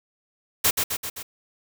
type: noise with echo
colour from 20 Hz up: white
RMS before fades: -19 dBFS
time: 0.64-0.71 s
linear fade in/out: 10 ms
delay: 130 ms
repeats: 4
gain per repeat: -4 dB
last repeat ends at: 1.23 s
effects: none